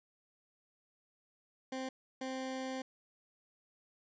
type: tone bursts at uneven times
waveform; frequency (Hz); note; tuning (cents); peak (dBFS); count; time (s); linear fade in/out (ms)
20% pulse; 261.6; C4; 0; -33; 2; 1.72-1.89 / 2.21-2.82; 5
effects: resampled to 16000 Hz + 12-bit